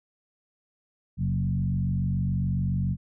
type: tone with frequency modulation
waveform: sine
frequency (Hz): 130.3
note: C3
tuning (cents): -7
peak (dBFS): -23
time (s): 1.17-2.97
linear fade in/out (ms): 50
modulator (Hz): 47.1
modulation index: 1.3
effects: none